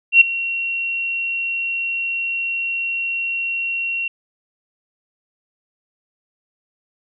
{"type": "tone with ADSR envelope", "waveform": "sine", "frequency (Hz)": 2737, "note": "F7", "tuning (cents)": -36, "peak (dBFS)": -3, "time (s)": [0.12, 4.08], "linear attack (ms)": 90, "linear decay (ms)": 8, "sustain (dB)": -17, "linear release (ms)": 4, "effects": []}